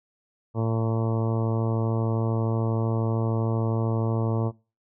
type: harmonic tone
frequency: 112.9 Hz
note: A2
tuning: 45 cents sharp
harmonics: 1 / 2 / 3 / 4 / 5 / 6 / 7 / 8 / 9 / 10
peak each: -24 / -30 / -33 / -32 / -36 / -39 / -43 / -39 / -43 / -42 dBFS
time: 0.54-4.52 s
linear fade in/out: 50 ms
effects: noise-tail reverb RT60 0.3 s tail -21 dB re dry